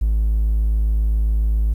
triangle tone, 53.7 Hz, A1, 41 cents flat, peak -12 dBFS, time 0.01-1.74 s, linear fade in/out 10 ms, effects tanh soft clip ceiling -9 dBFS + 9-bit

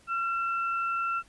sine tone pair together, 1366 / 2656 Hz, F6 / E7, -39 / +12 cents, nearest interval octave, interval 1151 cents, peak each -27 / -37 dBFS, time 0.07-1.23 s, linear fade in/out 50 ms, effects pink hiss -60 dBFS RMS until 1.28 s + resampled to 24000 Hz

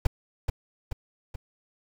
brown noise with echo, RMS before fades -20 dBFS, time 0.05-0.07 s, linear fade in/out 5 ms, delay 430 ms, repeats 3, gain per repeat -5 dB, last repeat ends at 1.36 s, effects none

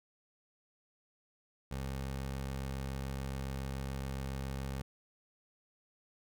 20% pulse tone, 67.1 Hz, C2, 44 cents sharp, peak -32 dBFS, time 1.71-4.82 s, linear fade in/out 5 ms, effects none

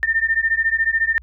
sine beating tone pair, 1800 / 1814 Hz, A6 / A#6, +39 / -48 cents, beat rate 14 Hz, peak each -19 dBFS, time 0.03-1.18 s, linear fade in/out 0 ms, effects added 60 Hz sine -40 dBFS peak until 1.22 s

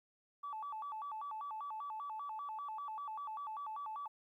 sine tone with vibrato, 1000 Hz, B5, 21 cents sharp, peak -40 dBFS, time 0.43-4.08 s, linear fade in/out 10 ms, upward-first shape square, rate 5.1 Hz, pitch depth 240 cents each way, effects tanh soft clip ceiling -36 dBFS + 13-bit

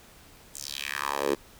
10% pulse tone with high-pass filter sweep, 70.7 Hz, C#2, 35 cents sharp, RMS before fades -31 dBFS, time 0.54-1.35 s, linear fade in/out 10 ms, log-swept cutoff 7900 to 350 Hz, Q 2.6, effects pink hiss -53 dBFS RMS until 1.59 s

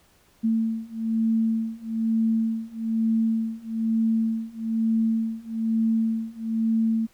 sine beating tone pair, 223.8 / 224.9 Hz, A3 / A3, +30 / +38 cents, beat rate 1.1 Hz, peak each -25 / -24 dBFS, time 0.43-7.07 s, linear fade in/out 20 ms, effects pink hiss -60 dBFS RMS until 7.13 s

